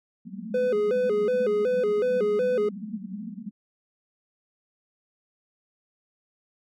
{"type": "band-pass noise", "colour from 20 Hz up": "pink", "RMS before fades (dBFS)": -37, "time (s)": [0.25, 3.51], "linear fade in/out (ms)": 20, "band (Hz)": [190, 230], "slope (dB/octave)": 96}
{"type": "tone with vibrato", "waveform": "triangle", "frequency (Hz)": 457.5, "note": "A#4", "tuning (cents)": -32, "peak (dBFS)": -19, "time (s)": [0.54, 2.69], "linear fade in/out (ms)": 5, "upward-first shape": "square", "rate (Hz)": 2.7, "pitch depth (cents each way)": 160}
{"effects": []}